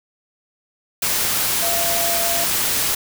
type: tone in noise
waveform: sine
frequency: 681 Hz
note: F5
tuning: 44 cents flat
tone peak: -24 dBFS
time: 1.62-2.44 s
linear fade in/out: 5 ms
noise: white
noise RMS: -20 dBFS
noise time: 1.02-2.95 s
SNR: -7 dB
effects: none